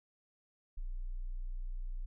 sine tone, 30.05 Hz, B0, 46 cents flat, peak -36 dBFS, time 0.77-2.06 s, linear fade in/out 10 ms, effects none

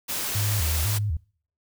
white noise, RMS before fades -29 dBFS, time 0.08-0.99 s, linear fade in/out 20 ms
sine tone with vibrato, 90.2 Hz, F#2, 44 cents flat, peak -23 dBFS, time 0.35-1.17 s, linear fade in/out 5 ms, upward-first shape square, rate 2 Hz, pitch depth 250 cents each way
effects noise-tail reverb RT60 0.5 s tail -26 dB re dry

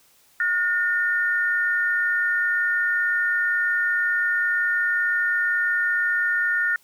sine tone pair together, 1441 / 1815.5 Hz, F#6 / A#6, -46 / -46 cents, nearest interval major third, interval 400 cents, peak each -22 dBFS, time 0.4-6.76 s, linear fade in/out 2 ms, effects white hiss -58 dBFS RMS until 6.83 s

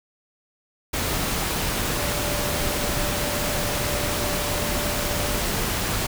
sine tone in noise, 587 Hz, D5, 1 cent flat, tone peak -32 dBFS, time 1.96-5.42 s, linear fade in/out 10 ms, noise pink, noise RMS -25 dBFS, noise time 0.93-6.07 s, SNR -10 dB, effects none

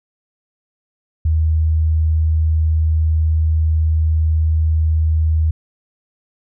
sine tone, 79.1 Hz, D#2, 29 cents sharp, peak -12 dBFS, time 1.25-5.51 s, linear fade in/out 5 ms, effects none

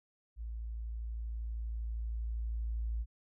sine tone with level ramp, 56.3 Hz, A1, 40 cents sharp, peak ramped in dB -38 to -32 dBFS, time 0.36-3.06 s, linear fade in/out 50 ms, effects none

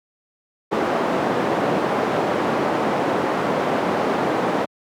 white band-pass noise, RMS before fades -21 dBFS, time 0.71-4.66 s, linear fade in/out 20 ms, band 180 to 770 Hz, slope 12 dB/octave, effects high-pass 100 Hz 12 dB/octave

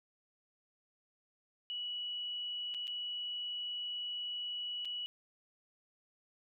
sine tone with dropouts, 2937 Hz, F#7, 13 cents flat, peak -37 dBFS, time 1.7-5.06 s, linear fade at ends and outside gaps 0 ms, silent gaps 2.741-2.746 / 2.871-2.878 / 4.849-4.854 s, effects none

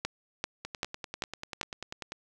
two click trains, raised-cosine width 0.2 ms, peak -13 / -20 dBFS, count 5 / 16, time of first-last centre 0.05-1.613 / 0.65-2.121 s, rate 2.56 / 10.2 Hz, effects none

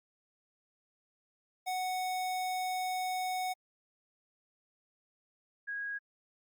square / sine tone pair in turn, 740 / 1646.4 Hz, F#5 / G#6, 0 / -16 cents, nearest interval octave + major second, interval 1384 cents, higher second, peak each -33 / -35 dBFS, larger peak first, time 1.66-3.54 / 5.67-5.99 s, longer first, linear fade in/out 20 ms, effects Opus 48 kbps

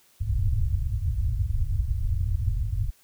white low-pass noise, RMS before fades -25 dBFS, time 0.2-2.91 s, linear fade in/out 20 ms, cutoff 110 Hz, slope 48 dB/octave, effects white hiss -60 dBFS RMS until 3.03 s

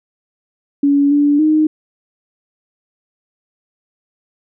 sine tone with pitch steps, 283.4 / 289.7 / 309.1 Hz, C#4 / D4 / D#4, +38 / -24 / -11 cents, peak -9 dBFS, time 0.83-1.67 s, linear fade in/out 5 ms, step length 280 ms, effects none

